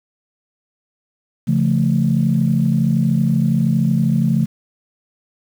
sine chord, Db augmented, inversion none, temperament equal with one note detuned, 138.59 / 171.32 / 220 Hz, Db3 / F3 / A3, 0 / -33 / 0 cents, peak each -17 dBFS, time 1.47-4.46 s, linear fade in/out 20 ms, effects tanh soft clip ceiling -4 dBFS + 7-bit

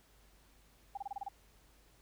sine tone bursts, 800 Hz, G5, 35 cents sharp, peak -37 dBFS, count 7, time 0.95-1.286 s, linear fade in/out 5 ms, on 24 ms, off 28 ms, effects added 50 Hz sine -65 dBFS peak until 2.01 s + pink hiss -67 dBFS RMS until 2.01 s

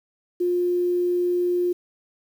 sine tone with quantisation, 354.7 Hz, F4, 27 cents sharp, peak -19 dBFS, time 0.4-1.73 s, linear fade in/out 10 ms, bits 8, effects none

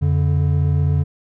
triangle tone pair together, 87.81 / 143.6 Hz, F2 / D3, +10 / -39 cents, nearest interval major sixth, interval 851 cents, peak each -15 dBFS, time 0.01-1.04 s, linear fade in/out 20 ms, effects none

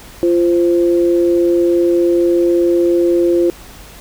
sine tone pair together, 345.2 / 520.9 Hz, F4 / C5, -20 / -8 cents, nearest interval perfect fifth, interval 712 cents, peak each -10 / -18 dBFS, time 0.23-3.5 s, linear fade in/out 0 ms, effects added 50 Hz sine -41 dBFS peak until 4 s + pink hiss -38 dBFS RMS until 4 s

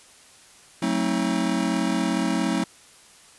square chord, F# diminished seventh, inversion none, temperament just, 185 / 222 / 266.4 / 319.7 Hz, F#3 / A3 / C4 / Eb4, 0 / +16 / +31 / +47 cents, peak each -28 dBFS, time 0.82-2.64 s, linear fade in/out 5 ms, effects white hiss -51 dBFS RMS until 3.38 s + resampled to 24000 Hz

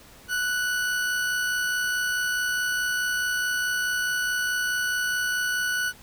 40% pulse tone with amplitude modulation, 1480 Hz, F#6, in tune, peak -22 dBFS, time 0.28-5.93 s, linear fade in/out 50 ms, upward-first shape sine, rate 64.7 Hz, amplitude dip 25%, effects pink hiss -50 dBFS RMS until 6.02 s

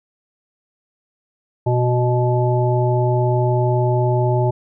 harmonic tone with a mistuned harmonic, 123.47 Hz, B2, in tune, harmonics 1 / 3 / 5 / 7, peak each -16 / -21 / -23 / -24 dBFS, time 1.66-4.51 s, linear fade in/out 10 ms, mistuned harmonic 1, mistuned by -15 cents, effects none

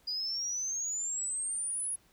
sine exponential sweep, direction up, 4862 to 10548 Hz, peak -31 dBFS, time 0.07-1.96 s, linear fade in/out 10 ms, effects tanh soft clip ceiling -27 dBFS + pink hiss -66 dBFS RMS until 2.12 s

